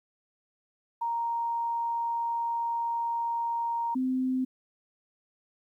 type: tone pair in turn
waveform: sine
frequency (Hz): 932.3 / 258.1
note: A#5 / C4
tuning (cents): 0 / -23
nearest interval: octave + minor seventh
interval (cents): 2223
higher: first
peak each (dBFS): -27 / -25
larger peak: second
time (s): 1.01-3.95 / 3.95-4.45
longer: first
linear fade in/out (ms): 10
effects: 11-bit